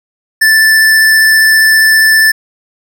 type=tone with vibrato; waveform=square; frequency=1760 Hz; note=A6; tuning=in tune; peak=-5 dBFS; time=0.41-2.32 s; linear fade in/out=10 ms; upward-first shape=triangle; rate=15 Hz; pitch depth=12 cents each way; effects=none